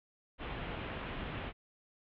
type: low-pass noise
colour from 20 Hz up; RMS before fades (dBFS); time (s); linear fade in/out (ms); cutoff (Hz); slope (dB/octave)
pink; -41; 0.38-1.53; 50; 3300; 48
effects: none